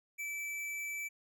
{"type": "tone", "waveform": "square", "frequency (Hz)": 2315, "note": "D7", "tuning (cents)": -25, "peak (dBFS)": -38, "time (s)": [0.18, 1.09], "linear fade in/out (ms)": 20, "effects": []}